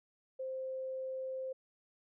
sine tone, 523.3 Hz, C5, in tune, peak -37 dBFS, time 0.39-1.53 s, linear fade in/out 10 ms, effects none

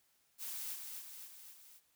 blue noise with echo, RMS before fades -43 dBFS, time 0.38-0.77 s, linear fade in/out 50 ms, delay 260 ms, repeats 4, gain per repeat -4 dB, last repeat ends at 1.81 s, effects white hiss -74 dBFS RMS until 1.95 s

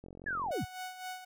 click train, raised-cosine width 2 ms, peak -35 dBFS, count 22, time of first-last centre 0.04-0.508 s, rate 44.9 Hz
sine linear sweep, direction down, 1760 to 51.91 Hz, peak -32 dBFS, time 0.26-0.65 s, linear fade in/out 10 ms
sawtooth tone with tremolo, 740 Hz, F#5, in tune, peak -34 dBFS, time 0.51-1.25 s, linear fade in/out 10 ms, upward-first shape sine, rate 3.9 Hz, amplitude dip 65%
effects none

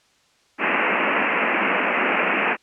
white band-pass noise, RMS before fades -21 dBFS, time 0.58-2.57 s, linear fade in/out 50 ms, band 180 to 2700 Hz, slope 96 dB/octave, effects white hiss -60 dBFS RMS until 2.62 s + low-pass 6000 Hz 12 dB/octave

